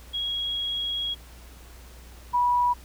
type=tone pair in turn; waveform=sine; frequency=3308 / 975.6 Hz; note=G#7 / B5; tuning=-8 / -21 cents; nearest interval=octave + major sixth; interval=2113 cents; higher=first; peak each=-26 / -19 dBFS; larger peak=second; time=0.13-1.15 / 2.33-2.74 s; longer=first; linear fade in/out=20 ms; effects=added 60 Hz sine -45 dBFS peak until 2.84 s + pink hiss -51 dBFS RMS until 2.84 s